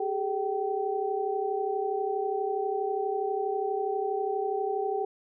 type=tone cluster; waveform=sine; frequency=391.7 / 424 / 772 Hz; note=G4 / G#4 / G5; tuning=-1 / +36 / -27 cents; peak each=-31 dBFS; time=0-5.05 s; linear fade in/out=5 ms; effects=none